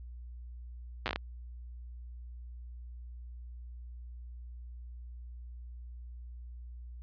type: slowing click train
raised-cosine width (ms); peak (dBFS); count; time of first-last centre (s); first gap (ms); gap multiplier
0.3; -16; 7; 1.06-1.16; 8; 1.29
effects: added 60 Hz sine -43 dBFS peak until 7.02 s + resampled to 11025 Hz